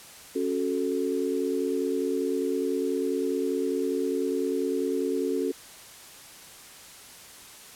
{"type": "chord", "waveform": "sine", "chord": "F# minor", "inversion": "second", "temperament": "equal with one note detuned", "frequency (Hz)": [275.3, 370, 440], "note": ["C#4", "F#4", "A4"], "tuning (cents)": [-12, 0, 0], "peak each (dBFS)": -29, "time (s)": [0.35, 5.52], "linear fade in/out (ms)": 10, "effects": ["white hiss -47 dBFS RMS until 7.75 s", "low-pass 12000 Hz 12 dB/octave"]}